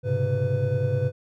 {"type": "tone cluster", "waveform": "triangle", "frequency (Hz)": [103.2, 126.3, 136.1, 500], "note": ["G#2", "B2", "C#3", "B4"], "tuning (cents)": [-10, 39, -31, 21], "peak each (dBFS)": -25, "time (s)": [0.03, 1.12], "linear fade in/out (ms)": 50, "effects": []}